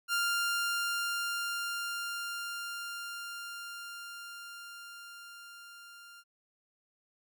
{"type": "tone with level ramp", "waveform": "sawtooth", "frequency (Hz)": 1396.9, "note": "F6", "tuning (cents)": 0, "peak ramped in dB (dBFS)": [-24, -47], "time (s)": [0.08, 6.24], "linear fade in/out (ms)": 50, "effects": []}